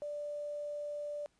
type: tone with quantisation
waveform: sine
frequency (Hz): 587.3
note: D5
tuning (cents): 0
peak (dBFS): -37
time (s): 0.02-1.26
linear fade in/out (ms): 0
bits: 10
effects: pink hiss -74 dBFS RMS until 1.39 s + resampled to 22050 Hz

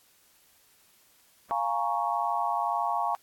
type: chord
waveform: sine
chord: Bb minor seventh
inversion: second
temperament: equal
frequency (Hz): 698.5 / 830.6 / 932.3 / 1108.7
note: F5 / Ab5 / Bb5 / Db6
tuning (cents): 0 / 0 / 0 / 0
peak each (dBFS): -31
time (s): 1.51-3.15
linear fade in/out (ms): 0
effects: white hiss -62 dBFS RMS until 3.22 s + AAC 64 kbps

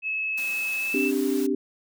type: tone with pitch glide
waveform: sine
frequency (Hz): 2589 to 2648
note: E7 to E7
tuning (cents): -32 to +7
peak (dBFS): -25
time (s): 0.02-1.12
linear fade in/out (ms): 50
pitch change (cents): +39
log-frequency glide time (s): 0.77-1.01
type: high-pass noise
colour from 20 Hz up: white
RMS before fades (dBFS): -39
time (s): 0.37-1.47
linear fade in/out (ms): 10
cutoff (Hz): 180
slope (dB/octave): 96
type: chord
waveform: sine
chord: C suspended second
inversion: none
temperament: equal with one note detuned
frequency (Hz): 261.6 / 292.8 / 392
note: C4 / D4 / G4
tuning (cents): 0 / -5 / 0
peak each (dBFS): -26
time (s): 0.94-1.55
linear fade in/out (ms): 5
effects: none

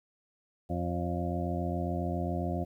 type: harmonic tone with a mistuned harmonic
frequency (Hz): 87.31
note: F2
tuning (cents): 0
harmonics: 1 / 2 / 3 / 4 / 6 / 7 / 8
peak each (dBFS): -34 / -35 / -38 / -39 / -42 / -41 / -38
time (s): 0.69-2.65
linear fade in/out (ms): 20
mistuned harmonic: 6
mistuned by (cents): +41
effects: 11-bit

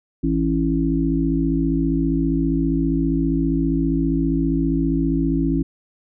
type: harmonic tone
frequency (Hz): 55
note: A1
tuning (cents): 0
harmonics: 1 / 3 / 5 / 6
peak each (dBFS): -24 / -23 / -20 / -24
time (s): 0.23-5.63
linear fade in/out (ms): 10
effects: none

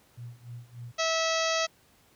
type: tone with tremolo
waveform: sine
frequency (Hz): 120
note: B2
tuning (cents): -49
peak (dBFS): -37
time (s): 0.17-0.92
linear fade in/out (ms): 10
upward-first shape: sine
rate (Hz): 3.4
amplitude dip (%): 90
type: harmonic tone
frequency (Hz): 650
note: E5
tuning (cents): -24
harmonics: 1 / 2 / 3 / 4 / 5 / 6 / 7 / 8 / 9 / 10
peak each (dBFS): -29 / -32 / -34 / -35 / -36 / -37 / -37 / -38 / -39 / -39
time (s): 0.98-1.67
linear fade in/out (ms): 20
effects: pink hiss -62 dBFS RMS until 2.15 s + high-pass 60 Hz 12 dB/octave

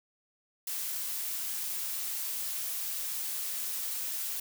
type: noise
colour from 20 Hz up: blue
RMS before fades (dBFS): -35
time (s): 0.67-4.4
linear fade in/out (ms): 5
effects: none

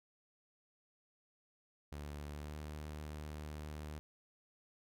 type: tone with pitch glide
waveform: sawtooth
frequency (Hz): 73.42 to 75.62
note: D2 to D#2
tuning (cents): 0 to -49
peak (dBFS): -40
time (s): 1.92-3.99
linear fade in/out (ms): 0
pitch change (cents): +51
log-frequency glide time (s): 2.32-2.55
effects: none

